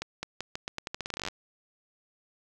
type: accelerating click train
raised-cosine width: 0.2 ms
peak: -16 dBFS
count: 20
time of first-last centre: 0.02-1.285 s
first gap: 210 ms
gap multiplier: 0.84
effects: none